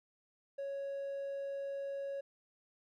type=tone; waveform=triangle; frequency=554.4 Hz; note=C#5; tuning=in tune; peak=-35 dBFS; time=0.58-2.21 s; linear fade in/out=10 ms; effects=tanh soft clip ceiling -31 dBFS